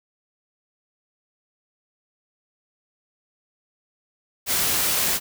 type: noise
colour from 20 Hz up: white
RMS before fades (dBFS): -22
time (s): 4.46-5.2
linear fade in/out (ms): 50
effects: none